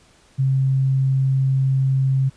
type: tone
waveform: sine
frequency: 133.7 Hz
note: C3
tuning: 38 cents sharp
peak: -15 dBFS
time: 0.38-2.3 s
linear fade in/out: 20 ms
effects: pink hiss -54 dBFS RMS until 2.36 s + resampled to 22050 Hz